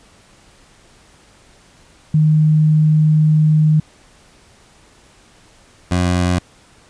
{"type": "tone pair in turn", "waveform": ["sine", "20% pulse"], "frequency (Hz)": [154.4, 89.35], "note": ["D#3", "F2"], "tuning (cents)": [-13, 40], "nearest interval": "major sixth", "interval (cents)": 947, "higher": "first", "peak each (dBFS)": -9, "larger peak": "neither", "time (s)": [[2.14, 3.8], [5.91, 6.39]], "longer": "first", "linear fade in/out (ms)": 5, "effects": ["pink hiss -49 dBFS RMS until 6.89 s", "resampled to 22050 Hz"]}